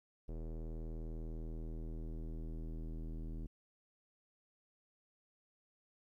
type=tone with low-pass filter sweep; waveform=square; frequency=40.13 Hz; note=E1; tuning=46 cents flat; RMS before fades=-43 dBFS; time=0.28-3.47 s; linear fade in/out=10 ms; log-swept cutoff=460 to 290 Hz; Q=1.8; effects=13-bit